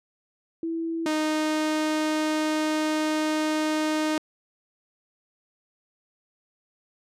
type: tone pair in turn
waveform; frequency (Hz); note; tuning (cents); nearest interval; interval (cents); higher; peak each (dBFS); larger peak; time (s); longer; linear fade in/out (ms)
sine / sawtooth; 329.3 / 309.1; E4 / D#4; -2 / -11; minor second; 109; first; -26 / -19; second; 0.63-1.06 / 1.06-4.18; second; 2
effects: low-pass 9000 Hz 12 dB/octave